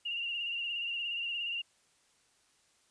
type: tone with vibrato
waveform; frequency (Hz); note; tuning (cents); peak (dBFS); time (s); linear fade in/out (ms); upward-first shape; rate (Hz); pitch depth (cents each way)
sine; 2802; F7; +5; -33; 0.05-1.62; 10; sine; 17; 44
effects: white hiss -69 dBFS RMS until 2.9 s + resampled to 22050 Hz

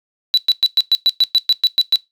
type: tone bursts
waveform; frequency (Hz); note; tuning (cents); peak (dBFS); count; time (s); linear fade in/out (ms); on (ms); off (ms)
sine; 3951; B7; 0; -7; 12; 0.34-1.958; 0; 34; 110
effects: noise-tail reverb RT60 0.2 s tail -21 dB re dry + tanh soft clip ceiling -6 dBFS

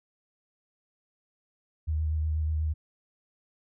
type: tone with vibrato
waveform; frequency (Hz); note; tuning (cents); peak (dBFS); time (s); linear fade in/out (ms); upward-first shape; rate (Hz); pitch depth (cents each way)
sine; 77.78; D#2; 0; -25; 1.87-2.74; 20; sine; 8.2; 23
effects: none

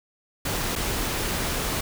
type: noise with dropouts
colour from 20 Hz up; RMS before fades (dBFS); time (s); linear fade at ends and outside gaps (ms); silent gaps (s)
pink; -27; 0.45-1.81; 5; 0.755-0.759
effects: none

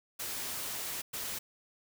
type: noise bursts at uneven times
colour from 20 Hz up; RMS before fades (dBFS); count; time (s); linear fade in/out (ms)
white; -38; 2; 0.19-1.02 / 1.13-1.39; 10
effects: none

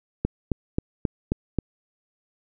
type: click train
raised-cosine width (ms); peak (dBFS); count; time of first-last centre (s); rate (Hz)
3; -9; 6; 0.25-1.587; 3.74
effects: none

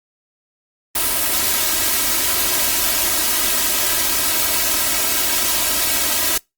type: noise with comb filter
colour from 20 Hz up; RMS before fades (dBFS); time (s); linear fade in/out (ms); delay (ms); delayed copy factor
white; -18; 0.95-6.38; 5; 3.1; +0.85
effects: noise-tail reverb RT60 0.2 s tail -26 dB re dry + Opus 32 kbps

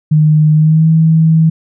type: tone with pitch glide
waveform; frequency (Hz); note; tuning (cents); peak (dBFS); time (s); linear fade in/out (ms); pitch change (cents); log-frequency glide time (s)
sine; 153.5 to 160.76; D#3 to E3; -23 to -43; -5; 0.11-1.5; 10; +80; 0.54-0.88
effects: none

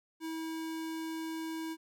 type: tone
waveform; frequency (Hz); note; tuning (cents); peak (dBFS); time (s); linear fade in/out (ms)
square; 322.5; E4; -38; -37; 0.2-1.77; 50
effects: none

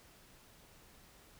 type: silence
effects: pink hiss -61 dBFS RMS until 1.39 s

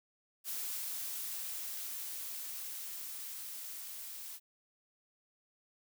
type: noise with level ramp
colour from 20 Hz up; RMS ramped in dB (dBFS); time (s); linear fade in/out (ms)
blue; -39 to -46; 0.44-4.4; 50
effects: none

